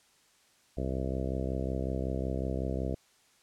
harmonic tone, 65.41 Hz, C2, in tune, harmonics 1 / 2 / 3 / 4 / 5 / 6 / 7 / 8 / 9 / 10, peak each -34 / -37 / -39 / -40 / -41 / -42 / -42 / -43 / -44 / -44 dBFS, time 0.77-2.95 s, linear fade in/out 5 ms, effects white hiss -65 dBFS RMS until 3.42 s + low-pass 9000 Hz 12 dB/octave

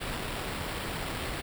pink noise with sample-and-hold, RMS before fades -35 dBFS, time 0-1.42 s, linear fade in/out 20 ms, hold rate 6300 Hz, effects none

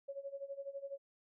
sine tone with tremolo, 554.4 Hz, C#5, in tune, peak -39 dBFS, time 0.08-0.98 s, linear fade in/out 10 ms, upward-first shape sine, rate 12 Hz, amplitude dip 85%, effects none

